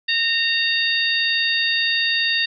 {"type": "harmonic tone", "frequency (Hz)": 921, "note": "A#5", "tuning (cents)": -21, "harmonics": [2, 3, 4, 5], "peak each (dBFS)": [-22, -23, -22, -25], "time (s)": [0.08, 2.46], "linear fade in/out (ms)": 10, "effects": []}